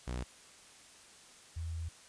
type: tone pair in turn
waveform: sawtooth / sine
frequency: 61.74 / 82.41 Hz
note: B1 / E2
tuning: 0 / 0 cents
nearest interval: perfect fourth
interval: 500 cents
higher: second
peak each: -32 / -36 dBFS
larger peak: first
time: 0.07-0.24 / 1.56-1.89 s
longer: second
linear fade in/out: 10 ms
effects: white hiss -57 dBFS RMS until 2.08 s + resampled to 22050 Hz